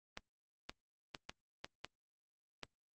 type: clicks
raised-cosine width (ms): 0.2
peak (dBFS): -25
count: 7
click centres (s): 0.174 / 0.695 / 1.148 / 1.295 / 1.645 / 1.846 / 2.633
effects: Opus 32 kbps